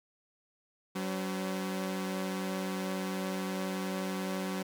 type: tone cluster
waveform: sawtooth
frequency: 188.6 / 284.3 / 514 Hz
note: F#3 / C#4 / C5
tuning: +33 / +44 / -31 cents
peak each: -30 / -37 / -39 dBFS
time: 0.95-4.63 s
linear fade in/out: 10 ms
effects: none